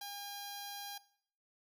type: tone with notch filter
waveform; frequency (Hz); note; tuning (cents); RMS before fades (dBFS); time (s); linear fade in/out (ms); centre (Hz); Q
10% pulse; 809; G#5; -46; -45; 0.01-0.98; 5; 2100; 0.91
effects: noise-tail reverb RT60 0.6 s tail -19 dB re dry